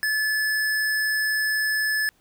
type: tone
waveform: square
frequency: 1728 Hz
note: A6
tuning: 32 cents flat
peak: -22 dBFS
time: 0.03-2.09 s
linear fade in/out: 0 ms
effects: pink hiss -63 dBFS RMS until 2.2 s